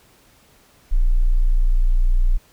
sine tone, 29.77 Hz, A#0, 37 cents sharp, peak -12 dBFS, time 0.91-2.38 s, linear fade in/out 20 ms, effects pink hiss -54 dBFS RMS until 2.52 s

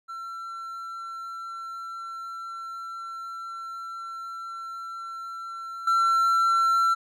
triangle tone with level steps, 1351 Hz, E6, 42 cents sharp, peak -32 / -17 dBFS, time 0.08-6.95 s, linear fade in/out 20 ms, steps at 5.87 s, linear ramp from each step 5 ms, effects none

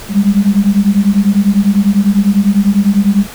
sine beating tone pair, 196 / 206 Hz, G3 / G#3, 0 / -14 cents, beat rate 10 Hz, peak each -10 dBFS, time 0.09-3.27 s, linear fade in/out 50 ms, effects pink hiss -30 dBFS RMS until 3.34 s

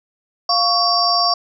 sine tone cluster, 699 / 1119 / 4738 / 5460 Hz, F5 / C#6 / D8 / F8, +1 / +16 / +14 / -40 cents, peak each -19 dBFS, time 0.49-1.34 s, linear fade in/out 5 ms, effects none

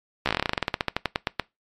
slowing click train, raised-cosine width 0.3 ms, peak -6 dBFS, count 23, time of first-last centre 0.26-1.397 s, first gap 14 ms, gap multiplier 1.11, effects noise-tail reverb RT60 0.2 s tail -22 dB re dry + MP3 64 kbps

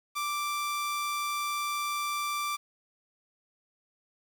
sawtooth tone, 1174.7 Hz, D6, in tune, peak -26 dBFS, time 0.15-2.57 s, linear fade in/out 20 ms, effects 9-bit

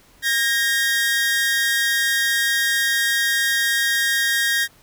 sawtooth tone pair together, 1620.3 / 1864.7 Hz, G#6 / A#6, -43 / 0 cents, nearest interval major second, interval 243 cents, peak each -18 / -16 dBFS, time 0.22-4.68 s, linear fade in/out 50 ms, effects pink hiss -53 dBFS RMS until 4.82 s

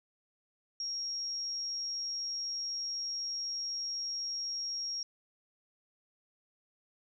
sine tone, 5588 Hz, F8, in tune, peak -34 dBFS, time 0.8-5.03 s, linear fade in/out 2 ms, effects none

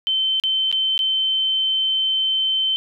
sine tone with dropouts, 3086 Hz, G7, 28 cents flat, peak -17 dBFS, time 0.07-2.76 s, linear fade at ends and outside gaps 0 ms, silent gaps 0.399-0.437 / 0.715-0.726 / 0.978-0.991 s, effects none

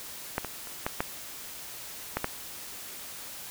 clicks, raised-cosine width 0.5 ms, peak -12 / -18 / -27 / -13 / -11 / -12 / -12 dBFS, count 7, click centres 0.381 / 0.447 / 0.672 / 0.865 / 1.005 / 2.17 / 2.244 s, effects white hiss -42 dBFS RMS until 3.5 s

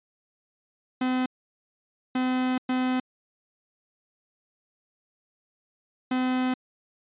45% pulse tone bursts at uneven times, 255.3 Hz, C4, 42 cents flat, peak -23 dBFS, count 4, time 1.01-1.26 / 2.15-2.58 / 2.69-3 / 6.11-6.54 s, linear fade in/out 5 ms, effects resampled to 8000 Hz

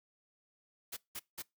white noise bursts, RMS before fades -42 dBFS, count 3, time 0.92-1.424 s, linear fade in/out 10 ms, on 48 ms, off 180 ms, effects noise-tail reverb RT60 0.2 s tail -23 dB re dry

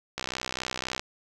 click train, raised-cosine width 0.2 ms, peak -13 dBFS, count 53, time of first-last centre 0.18-0.995 s, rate 63.8 Hz, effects none

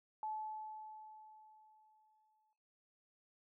sine tone with exponential decay, 864 Hz, A5, 32 cents flat, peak -38 dBFS, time 0.23-2.53 s, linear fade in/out 1 ms, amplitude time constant 500 ms, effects noise-tail reverb RT60 0.9 s tail -19 dB re dry

